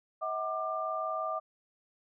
sine tone cluster, 640 / 746 / 1192 Hz, D#5 / F#5 / D6, +49 / +14 / +25 cents, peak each -35 / -39 / -34 dBFS, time 0.21-1.4 s, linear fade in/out 20 ms, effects none

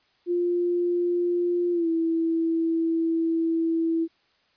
sine tone with pitch glide, 350.3 to 328.7 Hz, F4 to E4, +5 to -5 cents, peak -21 dBFS, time 0.26-4.08 s, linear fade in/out 50 ms, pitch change -110 cents, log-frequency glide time 1.72-1.88 s, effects white hiss -65 dBFS RMS until 4.56 s + resampled to 11025 Hz

